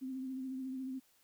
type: tone with vibrato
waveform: sine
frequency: 261.6 Hz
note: C4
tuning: in tune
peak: -38 dBFS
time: 0.01-1 s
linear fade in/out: 20 ms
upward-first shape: triangle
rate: 14 Hz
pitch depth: 40 cents each way
effects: white hiss -70 dBFS RMS until 1.23 s